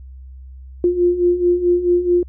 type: beating tone pair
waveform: sine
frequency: 349.2 / 353.8 Hz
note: F4 / F4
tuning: 0 / +23 cents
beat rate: 4.6 Hz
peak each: -19 / -14 dBFS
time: 0.84-2.23 s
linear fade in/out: 2 ms
effects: added 65 Hz sine -34 dBFS peak until 2.28 s